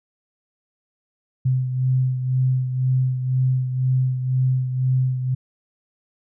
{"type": "beating tone pair", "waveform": "sine", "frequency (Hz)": [128.7, 130.7], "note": ["C3", "C3"], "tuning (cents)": [-28, -1], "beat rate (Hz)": 2, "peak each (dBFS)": [-18, -26], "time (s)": [1.45, 5.35], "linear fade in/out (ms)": 10, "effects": []}